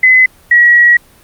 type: tone pair in turn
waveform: sine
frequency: 2028 / 1916.2 Hz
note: B6 / A#6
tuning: +45 / +47 cents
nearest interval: minor second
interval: 98 cents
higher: first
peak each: -3 dBFS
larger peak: neither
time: 0.03-0.26 / 0.51-0.97 s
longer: second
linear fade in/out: 5 ms
effects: pink hiss -44 dBFS RMS until 1.23 s + Opus 32 kbps